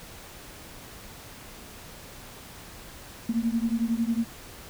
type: beating tone pair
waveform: sine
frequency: 225.5 / 236.5 Hz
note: A3 / A#3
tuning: +43 / +25 cents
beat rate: 11 Hz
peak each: -26 / -27 dBFS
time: 3.29-4.25 s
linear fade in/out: 5 ms
effects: pink hiss -45 dBFS RMS until 4.69 s